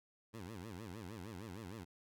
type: tone with vibrato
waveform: 15% pulse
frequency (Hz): 99.8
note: G2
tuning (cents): +32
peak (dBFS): -40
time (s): 0.33-1.85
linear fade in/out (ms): 20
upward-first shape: sine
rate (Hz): 6.5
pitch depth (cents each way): 260
effects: none